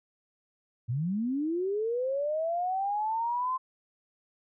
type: linear sweep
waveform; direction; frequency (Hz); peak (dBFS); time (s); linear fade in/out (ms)
sine; up; 109.9 to 1046.5; -27; 0.88-3.58; 20
effects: none